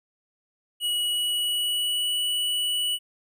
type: tone with pitch glide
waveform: square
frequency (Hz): 2917 to 2949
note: F#7 to F#7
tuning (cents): -25 to -6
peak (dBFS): -24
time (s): 0.8-2.99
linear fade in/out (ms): 50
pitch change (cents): +19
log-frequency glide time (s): 0.91-2.19
effects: none